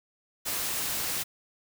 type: noise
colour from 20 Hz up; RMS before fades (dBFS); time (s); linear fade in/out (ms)
white; -31; 0.45-1.24; 20
effects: none